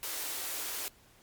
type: high-pass noise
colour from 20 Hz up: white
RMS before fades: -37 dBFS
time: 0.03-0.88 s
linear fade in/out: 0 ms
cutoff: 280 Hz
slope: 96 dB/octave
effects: pink hiss -61 dBFS RMS until 1.22 s + MP3 96 kbps